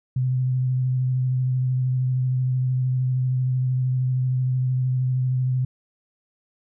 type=tone with vibrato; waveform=sine; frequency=128.1 Hz; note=C3; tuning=36 cents flat; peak=-19 dBFS; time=0.16-5.65 s; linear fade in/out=5 ms; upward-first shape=sine; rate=13 Hz; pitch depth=18 cents each way; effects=none